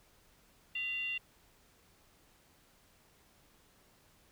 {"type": "tone with frequency modulation", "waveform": "sine", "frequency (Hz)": 2767, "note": "F7", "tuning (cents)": -17, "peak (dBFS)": -34, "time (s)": [0.75, 1.18], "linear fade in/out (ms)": 5, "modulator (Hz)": 762, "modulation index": 0.44, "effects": ["pink hiss -66 dBFS RMS until 4.31 s"]}